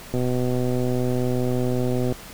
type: click train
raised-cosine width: 2 ms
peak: -12 dBFS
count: 249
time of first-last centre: 0.14-2.124 s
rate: 125 Hz
effects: pink hiss -41 dBFS RMS until 2.33 s